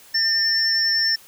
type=tone pair together; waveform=sine; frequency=1803 / 5395 Hz; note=A6 / E8; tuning=+42 / +39 cents; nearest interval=octave + perfect fifth; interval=1897 cents; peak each=-23 / -18 dBFS; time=0.14-1.16 s; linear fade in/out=10 ms; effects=white hiss -48 dBFS RMS until 1.27 s